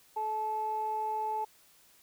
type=tone pair together; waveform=sine; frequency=432.1 / 867 Hz; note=A4 / A5; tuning=-31 / -26 cents; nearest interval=octave; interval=1205 cents; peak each=-39 / -30 dBFS; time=0.16-1.45 s; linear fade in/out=10 ms; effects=tanh soft clip ceiling -24 dBFS + white hiss -62 dBFS RMS until 2.02 s